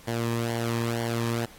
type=tone with flanger; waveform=sawtooth; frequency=116.54 Hz; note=A#2; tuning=in tune; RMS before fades=-28 dBFS; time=0.07-1.46 s; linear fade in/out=10 ms; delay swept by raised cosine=0.78 to 1.43 ms; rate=2.1 Hz; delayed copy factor=-0.55; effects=pink hiss -51 dBFS RMS until 1.58 s + AAC 48 kbps

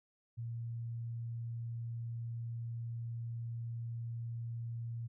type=tone; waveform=sine; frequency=116.54 Hz; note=A#2; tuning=in tune; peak=-38 dBFS; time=0.37-5.08 s; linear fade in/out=20 ms; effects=none

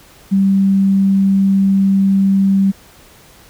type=tone; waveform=sine; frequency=194.8 Hz; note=G3; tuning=11 cents flat; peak=-9 dBFS; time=0.31-2.72 s; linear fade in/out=20 ms; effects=pink hiss -44 dBFS RMS until 3.49 s

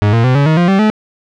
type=tone with pitch steps; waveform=40% pulse; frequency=103.83 / 115.21 / 127.83 / 141.84 / 157.38 / 174.62 / 193.75 / 215 Hz; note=G#2 / A#2 / C3 / C#3 / D#3 / F3 / G3 / A3; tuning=0 / -20 / -40 / +40 / +20 / 0 / -20 / -40 cents; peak=-7 dBFS; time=0.02-0.9 s; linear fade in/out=0 ms; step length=110 ms; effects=low-pass 3000 Hz 12 dB/octave

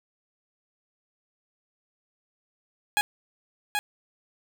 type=tone with echo; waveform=15% pulse; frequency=830.6 Hz; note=G#5; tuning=in tune; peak=-14 dBFS; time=2.97-3.01 s; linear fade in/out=0 ms; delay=780 ms; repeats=1; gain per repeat=-4 dB; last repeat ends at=3.79 s; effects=none

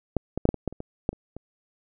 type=clicks; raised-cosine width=2 ms; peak=-9 / -14 / -6 / -6 / -19 / -12 / -27 / -21 / -9 / -28 / -24 dBFS; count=11; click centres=0.167 / 0.376 / 0.454 / 0.49 / 0.543 / 0.677 / 0.726 / 0.804 / 1.091 / 1.13 / 1.366 s; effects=none

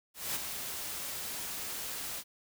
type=noise with ADSR envelope; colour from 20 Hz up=white; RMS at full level=-33 dBFS; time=0.14-2.24 s; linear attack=210 ms; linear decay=28 ms; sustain=-6 dB; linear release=58 ms; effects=none

